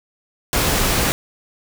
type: noise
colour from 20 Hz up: pink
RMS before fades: -18 dBFS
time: 0.53-1.12 s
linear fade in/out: 0 ms
effects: none